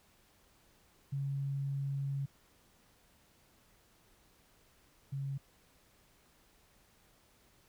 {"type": "tone pair in turn", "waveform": "sine", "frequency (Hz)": [138.59, 137.71], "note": ["C#3", "C#3"], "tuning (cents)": [0, -11], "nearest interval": "unison", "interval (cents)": 11, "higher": "first", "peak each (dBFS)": [-33, -35], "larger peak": "first", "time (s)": [[1.12, 2.26], [5.12, 5.38]], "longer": "first", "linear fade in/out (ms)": 10, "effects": ["pink hiss -67 dBFS RMS until 7.68 s"]}